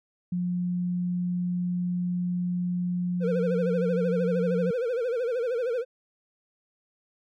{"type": "tone", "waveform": "sine", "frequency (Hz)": 178, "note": "F3", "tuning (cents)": 33, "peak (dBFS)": -25, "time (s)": [0.32, 4.71], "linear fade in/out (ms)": 5}
{"type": "tone with vibrato", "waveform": "triangle", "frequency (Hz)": 484.2, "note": "B4", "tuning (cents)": -34, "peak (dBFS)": -23, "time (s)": [3.2, 5.85], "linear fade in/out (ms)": 50, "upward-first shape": "sine", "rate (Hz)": 13, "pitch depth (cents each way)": 120}
{"effects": []}